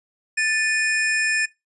square tone pair together, 1762.3 / 2465 Hz, A6 / D#7, +2 / -17 cents, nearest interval tritone, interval 581 cents, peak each -22 dBFS, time 0.37-1.46 s, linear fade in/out 10 ms, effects noise-tail reverb RT60 0.2 s tail -20 dB re dry + resampled to 24000 Hz

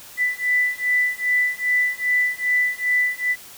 sine beating tone pair, 1986 / 1988.5 Hz, B6 / B6, +9 / +11 cents, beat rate 2.5 Hz, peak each -21 dBFS, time 0.17-3.36 s, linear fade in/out 50 ms, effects white hiss -42 dBFS RMS until 3.57 s

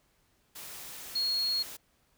sine tone in noise, 4305 Hz, C8, 49 cents sharp, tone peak -27 dBFS, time 1.15-1.63 s, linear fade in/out 10 ms, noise white, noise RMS -44 dBFS, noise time 0.55-1.77 s, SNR +14 dB, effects pink hiss -70 dBFS RMS until 2.17 s

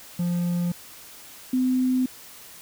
triangle / sine tone pair in turn, 174.61 / 255.5 Hz, F3 / C4, 0 / -41 cents, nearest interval perfect fifth, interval 659 cents, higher second, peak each -20 / -19 dBFS, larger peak second, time 0.19-0.72 / 1.53-2.06 s, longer neither, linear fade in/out 5 ms, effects white hiss -45 dBFS RMS until 2.61 s

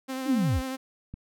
sawtooth tone with vibrato, 261.9 Hz, C4, 2 cents sharp, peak -27 dBFS, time 0.08-0.77 s, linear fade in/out 20 ms, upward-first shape sine, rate 11 Hz, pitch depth 22 cents each way
sine linear sweep, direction down, 311.1 to 42.97 Hz, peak -22 dBFS, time 0.25-0.62 s, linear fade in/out 50 ms
click, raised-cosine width 5 ms, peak -26 dBFS, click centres 1.14 s
effects none

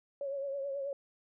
sine tone with vibrato, 554.4 Hz, C#5, in tune, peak -34 dBFS, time 0.21-0.93 s, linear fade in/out 2 ms, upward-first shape triangle, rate 9.3 Hz, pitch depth 56 cents each way, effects none

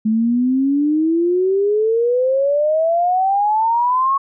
sine exponential sweep, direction up, 214.6 to 1108.7 Hz, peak -13 dBFS, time 0.05-4.18 s, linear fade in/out 10 ms, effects none

